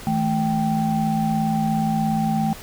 sine tone cluster, 161 / 218.1 / 781 Hz, E3 / A3 / G5, -41 / -15 / -7 cents, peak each -24 / -21 / -24 dBFS, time 0.07-2.53 s, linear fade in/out 0 ms, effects pink hiss -39 dBFS RMS until 2.62 s

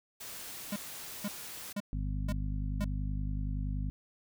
white noise, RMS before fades -44 dBFS, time 0.2-1.73 s, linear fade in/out 10 ms
square tone bursts, 204 Hz, G#3, 31 cents flat, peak -33 dBFS, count 5, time 0.72-2.845 s, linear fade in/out 5 ms, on 41 ms, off 480 ms
harmonic tone, 50.6 Hz, G#1, 44 cents flat, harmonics 1 / 2 / 3 / 4 / 5, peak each -33 / -39 / -40 / -46 / -44 dBFS, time 1.93-3.9 s, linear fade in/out 0 ms
effects none

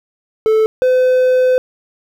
triangle tone pair in turn, 437.8 / 509.2 Hz, A4 / C5, -9 / -47 cents, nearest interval minor third, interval 262 cents, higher second, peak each -7 dBFS, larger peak neither, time 0.46-0.66 / 0.82-1.58 s, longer second, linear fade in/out 0 ms, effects 8-bit

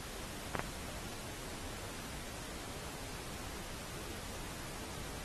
clicks, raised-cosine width 0.5 ms, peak -18 dBFS, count 2, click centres 0.553 / 0.594 s, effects pink hiss -46 dBFS RMS until 5.24 s + AAC 32 kbps

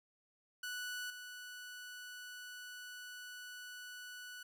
sawtooth tone with level steps, 1480 Hz, F#6, in tune, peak -37 / -44 dBFS, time 0.63-4.43 s, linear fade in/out 5 ms, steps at 1.1 s, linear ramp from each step 2 ms, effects none

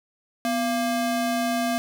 square ring-modulated tone, 466.2 Hz, A#4, in tune, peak -20 dBFS, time 0.45-1.78 s, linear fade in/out 0 ms, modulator 219 Hz, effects none

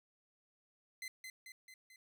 sawtooth tone with echo, 2051 Hz, C7, 35 cents flat, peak -39 dBFS, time 1.02-1.08 s, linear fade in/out 2 ms, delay 220 ms, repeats 4, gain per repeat -4 dB, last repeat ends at 1.96 s, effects none

